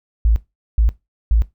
sine tone bursts, 55 Hz, A1, in tune, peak -10 dBFS, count 3, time 0.25-1.42 s, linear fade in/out 0 ms, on 110 ms, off 420 ms, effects noise-tail reverb RT60 0.2 s tail -18 dB re dry

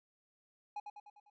triangle tone with echo, 830.6 Hz, G#5, in tune, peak -36 dBFS, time 0.76-0.8 s, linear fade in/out 5 ms, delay 100 ms, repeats 5, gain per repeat -5 dB, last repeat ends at 1.3 s, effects resampled to 16000 Hz

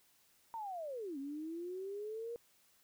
sine linear two-way sweep, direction down then up, 932.3 to 268.9 to 477 Hz, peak -40 dBFS, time 0.54-2.36 s, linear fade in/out 0 ms, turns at 1.18 s, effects white hiss -70 dBFS RMS until 2.83 s

